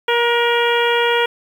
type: harmonic tone with a mistuned harmonic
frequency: 472.7 Hz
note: A#4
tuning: 24 cents sharp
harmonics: 1 / 2 / 3 / 4 / 5 / 6 / 7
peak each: -17 / -20 / -22 / -23 / -24 / -25 / -25 dBFS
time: 0.08-1.26 s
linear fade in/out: 5 ms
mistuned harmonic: 3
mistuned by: +20 cents
effects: 7-bit